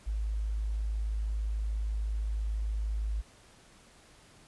sine tone, 53.1 Hz, G#1, 39 cents sharp, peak -29 dBFS, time 0.06-3.22 s, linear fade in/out 20 ms, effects pink hiss -58 dBFS RMS until 4.47 s + resampled to 24000 Hz

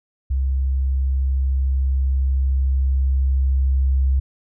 sine tone with level ramp, 66.5 Hz, C2, 29 cents sharp, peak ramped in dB -17 to -14 dBFS, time 0.3-4.2 s, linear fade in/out 10 ms, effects none

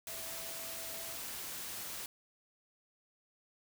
sine tone in noise, 659.3 Hz, E5, in tune, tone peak -52 dBFS, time 0.08-1.16 s, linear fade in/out 2 ms, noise white, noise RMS -43 dBFS, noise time 0.07-2.06 s, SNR -12 dB, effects none

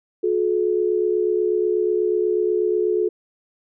sine tone pair together, 360.6 / 428.8 Hz, F#4 / A4, -45 / -45 cents, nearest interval minor third, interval 300 cents, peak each -20 dBFS, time 0.23-3.09 s, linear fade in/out 10 ms, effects none

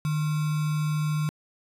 sine tone with sample-and-hold, 152.3 Hz, D#3, 37 cents flat, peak -23 dBFS, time 0.05-1.29 s, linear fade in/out 0 ms, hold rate 1225 Hz, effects resampled to 32000 Hz

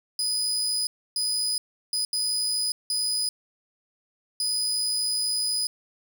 30% pulse tone bursts at uneven times, 4978 Hz, D#8, in tune, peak -21 dBFS, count 6, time 0.19-0.87 / 1.16-1.58 / 1.93-2.05 / 2.13-2.72 / 2.9-3.29 / 4.4-5.67 s, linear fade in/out 2 ms, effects none

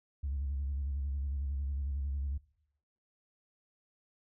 sine tone with vibrato, 69.5 Hz, C#2, 5 cents sharp, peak -31 dBFS, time 0.23-2.38 s, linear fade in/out 10 ms, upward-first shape square, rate 11 Hz, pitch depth 63 cents each way, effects noise-tail reverb RT60 0.8 s tail -21 dB re dry + tanh soft clip ceiling -29 dBFS

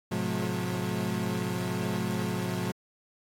30% pulse tone cluster, 107.6 / 128.2 / 180.5 / 214.1 Hz, A2 / C3 / F#3 / A3, -38 / -35 / -43 / -47 cents, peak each -33 / -33 / -29 / -33 dBFS, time 0.11-2.72 s, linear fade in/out 10 ms, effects AAC 64 kbps

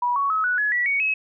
sine tone with pitch steps, 973 / 1117.7 / 1283.9 / 1474.8 / 1694.1 / 1946 / 2235 / 2568 Hz, B5 / C#6 / E6 / F#6 / G#6 / B6 / C#7 / E7, -26 / +14 / -46 / -6 / +34 / -26 / +14 / -46 cents, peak -19 dBFS, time 0.02-1.14 s, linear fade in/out 5 ms, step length 140 ms, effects none

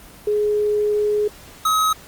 sine / square tone pair in turn, 418.8 / 1272.5 Hz, G#4 / D#6, +15 / +39 cents, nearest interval octave + perfect fifth, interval 1924 cents, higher second, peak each -16 dBFS, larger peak neither, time 0.27-1.28 / 1.65-1.93 s, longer first, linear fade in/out 5 ms, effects pink hiss -43 dBFS RMS until 2.07 s + Opus 24 kbps

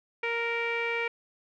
sawtooth tone with low-pass filter, 466.2 Hz, A#4, in tune, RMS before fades -30 dBFS, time 0.23-1.08 s, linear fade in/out 5 ms, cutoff 2300 Hz, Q 6.2, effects none

